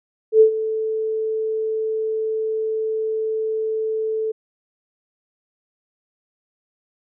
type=tone with ADSR envelope; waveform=sine; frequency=439 Hz; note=A4; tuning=4 cents flat; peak=-6 dBFS; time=0.32-4.32 s; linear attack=86 ms; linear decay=97 ms; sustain=-14 dB; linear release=11 ms; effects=none